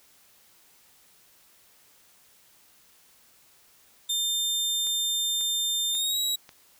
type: tone with pitch glide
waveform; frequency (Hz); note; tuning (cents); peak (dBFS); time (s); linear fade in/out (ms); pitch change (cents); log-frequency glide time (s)
sawtooth; 3600 to 3858; A7 to B7; +39 to -41; -22; 4.09-6.36; 10; +120; 5.91-6.19
type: click train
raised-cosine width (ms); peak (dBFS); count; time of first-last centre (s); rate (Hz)
0.2; -28; 4; 4.87-6.492; 1.85
effects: white hiss -59 dBFS RMS until 6.79 s